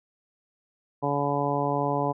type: harmonic tone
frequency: 142.7 Hz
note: D3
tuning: 49 cents flat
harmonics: 1 / 2 / 3 / 4 / 5 / 6 / 7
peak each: -31 / -31 / -31 / -31 / -31 / -31 / -31 dBFS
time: 1.02-2.13 s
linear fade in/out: 20 ms
effects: none